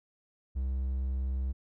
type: tone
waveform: triangle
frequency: 65.41 Hz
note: C2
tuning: in tune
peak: -27 dBFS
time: 0.55-1.53 s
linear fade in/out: 20 ms
effects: none